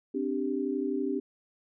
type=chord; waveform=sine; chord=C suspended second; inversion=none; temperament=equal; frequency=261.6 / 293.7 / 392 Hz; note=C4 / D4 / G4; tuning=0 / 0 / 0 cents; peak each=-32 dBFS; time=0.14-1.2 s; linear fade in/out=10 ms; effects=none